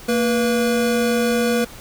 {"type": "tone pair together", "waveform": "square", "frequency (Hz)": [229.9, 485.9], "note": ["A#3", "B4"], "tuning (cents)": [-24, -28], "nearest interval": "octave + minor second", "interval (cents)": 1296, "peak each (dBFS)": -20, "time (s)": [0.08, 1.65], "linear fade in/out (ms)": 10, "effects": ["pink hiss -40 dBFS RMS until 1.8 s"]}